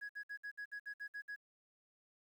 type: tone bursts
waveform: sine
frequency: 1668 Hz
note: G#6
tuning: 7 cents sharp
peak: -40 dBFS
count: 10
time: 0.01-1.362 s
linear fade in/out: 20 ms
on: 83 ms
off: 58 ms
effects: tanh soft clip ceiling -41 dBFS + 12-bit

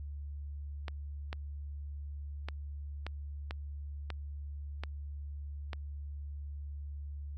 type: clicks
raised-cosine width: 0.3 ms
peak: -23 dBFS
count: 8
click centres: 0.882 / 1.329 / 2.486 / 3.066 / 3.509 / 4.103 / 4.836 / 5.732 s
effects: added 72 Hz sine -39 dBFS peak until 7.37 s

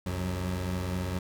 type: tone cluster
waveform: 25% pulse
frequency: 65.3 / 90.6 / 185.5 Hz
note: C2 / F#2 / F#3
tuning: -3 / -36 / +5 cents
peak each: -36 / -27 / -35 dBFS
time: 0.06-1.19 s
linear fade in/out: 5 ms
effects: none

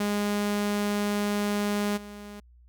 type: tone with level steps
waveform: sawtooth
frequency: 205.8 Hz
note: G#3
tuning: 16 cents flat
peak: -21 / -36 dBFS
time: 0-2.4 s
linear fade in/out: 5 ms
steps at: 1.96 s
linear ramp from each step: 20 ms
effects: added 60 Hz sine -52 dBFS peak until 2.68 s

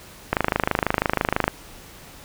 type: click train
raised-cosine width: 0.5 ms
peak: -3 dBFS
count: 31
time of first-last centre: 0.33-1.479 s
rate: 26.1 Hz
effects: pink hiss -44 dBFS RMS until 2.24 s

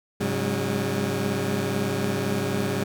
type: tone cluster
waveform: 20% pulse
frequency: 103.6 / 135.6 / 185.5 / 203.4 Hz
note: G#2 / C#3 / F#3 / G#3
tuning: -4 / -38 / +5 / -36 cents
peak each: -25 dBFS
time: 0.2-2.84 s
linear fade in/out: 10 ms
effects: none

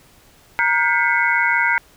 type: tone cluster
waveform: sine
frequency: 937 / 1433 / 1579 / 2009 / 2193 Hz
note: A#5 / F6 / G6 / B6 / C#7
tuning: +9 / +44 / +12 / +29 / -19 cents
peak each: -21 dBFS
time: 0.59-1.78 s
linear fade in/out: 0 ms
effects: pink hiss -51 dBFS RMS until 1.96 s

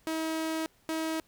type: tone pair in turn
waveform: sawtooth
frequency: 320 / 320 Hz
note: D#4 / D#4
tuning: +49 / +49 cents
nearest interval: unison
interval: 0 cents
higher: neither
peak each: -26 / -26 dBFS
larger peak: neither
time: 0.07-0.66 / 0.89-1.2 s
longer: first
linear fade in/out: 0 ms
effects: pink hiss -65 dBFS RMS until 1.27 s

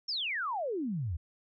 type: exponential sweep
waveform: sine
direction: down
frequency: 5588 to 73.42 Hz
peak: -31 dBFS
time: 0.08-1.17 s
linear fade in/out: 10 ms
effects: none

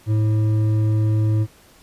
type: tone with hard clipping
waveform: sine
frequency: 108.1 Hz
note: A2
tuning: 30 cents flat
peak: -17 dBFS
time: 0.06-1.47 s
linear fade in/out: 50 ms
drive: 7 dB
effects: pink hiss -51 dBFS RMS until 1.82 s + resampled to 32000 Hz

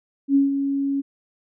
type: tone with ADSR envelope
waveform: sine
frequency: 277.2 Hz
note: C#4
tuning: in tune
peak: -12 dBFS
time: 0.28-1.02 s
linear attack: 73 ms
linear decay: 150 ms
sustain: -8 dB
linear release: 23 ms
effects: none

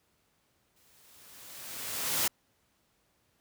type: noise with exponential growth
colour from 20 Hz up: white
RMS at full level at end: -27 dBFS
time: 0.76-2.28 s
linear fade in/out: 5 ms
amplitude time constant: 330 ms
effects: pink hiss -72 dBFS RMS until 3.4 s + high-pass 60 Hz 12 dB/octave

